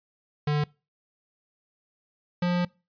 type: tone pair in turn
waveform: square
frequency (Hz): 148.3 / 176.83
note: D3 / F3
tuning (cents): +17 / +22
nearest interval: minor third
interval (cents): 305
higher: second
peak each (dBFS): -23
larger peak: neither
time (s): 0.47-0.64 / 2.42-2.65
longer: second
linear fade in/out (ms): 5
effects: noise-tail reverb RT60 0.3 s tail -24 dB re dry + resampled to 11025 Hz